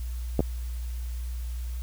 clicks, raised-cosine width 2 ms, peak -9 / -12 dBFS, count 2, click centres 0.393 / 0.405 s, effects added 60 Hz sine -30 dBFS peak until 1.82 s + white hiss -51 dBFS RMS until 1.82 s

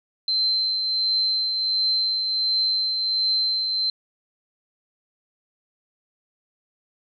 sine tone with tremolo, 4101 Hz, C8, 36 cents flat, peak -18 dBFS, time 0.28-3.9 s, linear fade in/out 2 ms, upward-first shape triangle, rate 1.4 Hz, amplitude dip 40%, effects none

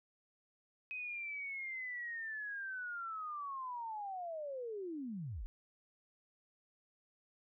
sine linear sweep, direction down, 2533 to 30 Hz, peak -40 dBFS, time 0.91-5.46 s, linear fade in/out 0 ms, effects none

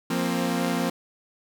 sawtooth chord, F suspended fourth, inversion none, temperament equal with one note detuned, 174.61 / 233.1 / 264.2 Hz, F3 / Bb3 / C4, 0 / 0 / +17 cents, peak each -24 dBFS, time 0.1-0.9 s, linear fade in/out 5 ms, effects none

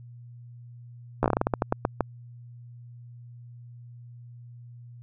slowing click train, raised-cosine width 1 ms, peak -8 dBFS, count 14, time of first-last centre 1.23-2.007 s, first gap 13 ms, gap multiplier 1.23, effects added 120 Hz sine -43 dBFS peak until 5.02 s

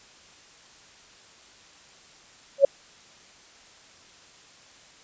sine tone with exponential growth, 554.4 Hz, C#5, in tune, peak -7 dBFS, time 2.58-2.65 s, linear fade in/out 5 ms, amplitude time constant 15 ms, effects white hiss -52 dBFS RMS until 5.03 s + resampled to 16000 Hz

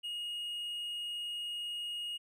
triangle tone, 2871 Hz, F7, 47 cents sharp, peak -35 dBFS, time 0.03-2.18 s, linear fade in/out 20 ms, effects none

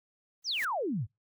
white noise with exponential growth, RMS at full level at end -39 dBFS, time 0.42-0.65 s, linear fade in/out 5 ms, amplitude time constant 49 ms
sine exponential sweep, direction down, 6440 to 90.4 Hz, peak -29 dBFS, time 0.44-1.07 s, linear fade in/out 50 ms
effects noise-tail reverb RT60 0.2 s tail -26 dB re dry

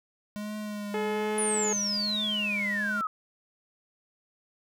square tone with vibrato, 207.7 Hz, G#3, in tune, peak -34 dBFS, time 0.36-3.01 s, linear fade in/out 0 ms, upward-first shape triangle, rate 1.2 Hz, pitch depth 42 cents each way
harmonic tone, 427.6 Hz, A4, 49 cents flat, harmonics 1 / 2 / 3 / 4 / 5 / 6 / 7 / 8, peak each -29 / -35 / -43 / -42 / -42 / -47 / -49 / -52 dBFS, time 0.94-1.73 s, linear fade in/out 2 ms
sine exponential sweep, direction down, 9956 to 1244.5 Hz, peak -27 dBFS, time 1.38-3.07 s, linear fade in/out 2 ms
effects none

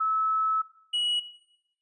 sine / triangle tone pair in turn, 1300 / 2918 Hz, E6 / F#7, -24 / -25 cents, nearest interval octave + major second, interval 1399 cents, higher second, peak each -23 dBFS, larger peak neither, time 0-0.62 / 0.93-1.2 s, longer first, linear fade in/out 10 ms, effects noise-tail reverb RT60 0.9 s tail -18 dB re dry + resampled to 24000 Hz

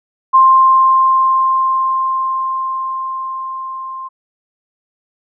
sine tone with level ramp, 1053 Hz, C6, 11 cents sharp, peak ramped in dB -4 to -24 dBFS, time 0.33-4.09 s, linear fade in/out 20 ms, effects none

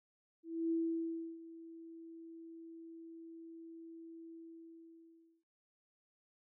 sine tone with ADSR envelope, 329.6 Hz, E4, in tune, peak -31 dBFS, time 0.43-5.44 s, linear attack 280 ms, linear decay 670 ms, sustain -18 dB, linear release 1100 ms, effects none

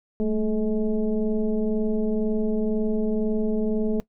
sine tone with frequency modulation, 220 Hz, A3, in tune, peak -20 dBFS, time 0.2-4 s, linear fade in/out 0 ms, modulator 209 Hz, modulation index 1.2, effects noise-tail reverb RT60 0.1 s tail -20 dB re dry

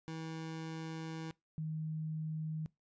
25% pulse / sine tone pair in turn, 161 / 156.87 Hz, E3 / D#3, -41 / +14 cents, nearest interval unison, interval 45 cents, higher first, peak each -37 / -36 dBFS, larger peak second, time 0.08-1.31 / 1.58-2.66 s, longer first, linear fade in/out 0 ms, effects noise-tail reverb RT60 0.2 s tail -22 dB re dry + resampled to 16000 Hz

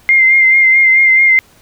sine tone with vibrato, 2100 Hz, C7, 6 cents sharp, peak -5 dBFS, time 0.09-1.39 s, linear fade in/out 0 ms, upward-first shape sine, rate 4.6 Hz, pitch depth 29 cents each way, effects pink hiss -47 dBFS RMS until 1.61 s

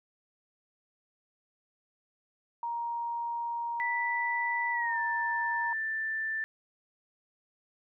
sine tone, 939 Hz, A#5, 12 cents sharp, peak -31 dBFS, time 2.63-5.73 s, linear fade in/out 2 ms
sine tone with pitch glide, 1975.5 to 1770.2 Hz, B6 to A6, 0 to +10 cents, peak -30 dBFS, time 3.8-6.44 s, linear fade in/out 0 ms, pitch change -190 cents, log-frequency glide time 4.72-5 s
effects none

